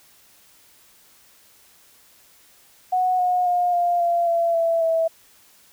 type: tone with pitch steps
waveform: sine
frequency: 736 / 723.8 / 711.8 / 699.9 / 688.3 / 676.9 / 665.6 / 654.6 Hz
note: F#5 / F#5 / F5 / F5 / F5 / E5 / E5 / E5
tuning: -9 / -38 / +33 / +4 / -25 / +46 / +17 / -12 cents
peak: -17 dBFS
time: 2.92-5.08 s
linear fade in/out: 10 ms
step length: 270 ms
effects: white hiss -54 dBFS RMS until 5.72 s